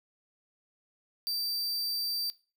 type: tone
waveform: 45% pulse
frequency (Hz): 4667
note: D8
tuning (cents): -12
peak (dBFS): -29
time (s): 1.27-2.3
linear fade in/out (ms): 0
effects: noise-tail reverb RT60 0.3 s tail -18 dB re dry

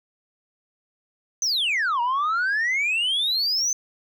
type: exponential two-way sweep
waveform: sine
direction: down then up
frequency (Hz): 6270 to 931 to 6270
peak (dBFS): -18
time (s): 1.42-3.73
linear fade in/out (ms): 2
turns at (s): 2.01
effects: tanh soft clip ceiling -19 dBFS

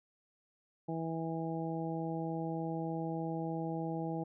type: harmonic tone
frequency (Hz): 163.3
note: E3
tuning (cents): -16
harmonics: 1 / 2 / 3 / 4 / 5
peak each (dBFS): -38 / -39 / -43 / -45 / -43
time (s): 0.88-4.24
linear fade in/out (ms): 10
effects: none

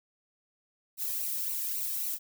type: noise with flanger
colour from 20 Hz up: violet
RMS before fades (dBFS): -33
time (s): 0.97-2.19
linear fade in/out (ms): 50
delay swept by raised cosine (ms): 0.58 to 1.46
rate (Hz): 3.7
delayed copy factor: -0.75
effects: none

